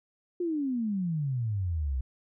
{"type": "exponential sweep", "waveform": "sine", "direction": "down", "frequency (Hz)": [361.5, 61.74], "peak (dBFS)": -27, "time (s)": [0.4, 2.01], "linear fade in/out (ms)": 5, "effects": []}